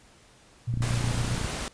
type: tone with tremolo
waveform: sine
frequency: 118.2 Hz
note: A#2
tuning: 24 cents sharp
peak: -24 dBFS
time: 0.67-1.36 s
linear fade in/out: 10 ms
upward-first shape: triangle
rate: 8 Hz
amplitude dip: 75%
type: click train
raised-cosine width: 5 ms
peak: -19 dBFS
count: 22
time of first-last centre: 0.74-1.447 s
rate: 29.7 Hz
type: noise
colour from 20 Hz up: pink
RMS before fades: -33 dBFS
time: 0.82-1.68 s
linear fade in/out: 0 ms
effects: pink hiss -56 dBFS RMS until 1.73 s + resampled to 22050 Hz